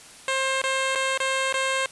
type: tone with dropouts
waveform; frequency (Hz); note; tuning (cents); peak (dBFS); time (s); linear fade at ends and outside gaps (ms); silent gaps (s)
10% pulse; 531; C5; +25; -14; 0.28-1.86; 1; 0.617-0.639 / 0.951-0.957 / 1.176-1.202 / 1.526-1.541
effects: white hiss -46 dBFS RMS until 1.91 s + resampled to 24000 Hz